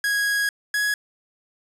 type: tone pair in turn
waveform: 45% pulse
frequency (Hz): 1654 / 1673.2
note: G#6 / G#6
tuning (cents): -8 / +12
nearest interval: unison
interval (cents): 20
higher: second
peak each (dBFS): -20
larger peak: neither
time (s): 0.04-0.49 / 0.74-0.94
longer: first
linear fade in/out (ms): 2
effects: resampled to 32000 Hz + 8-bit